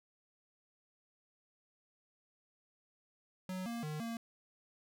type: tone with pitch steps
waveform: square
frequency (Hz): 185.4 / 233.9 / 152.6 / 230.3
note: F#3 / A#3 / D#3 / A#3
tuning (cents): +4 / +6 / -33 / -21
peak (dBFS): -39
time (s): 3.49-4.17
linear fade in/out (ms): 2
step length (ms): 170
effects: none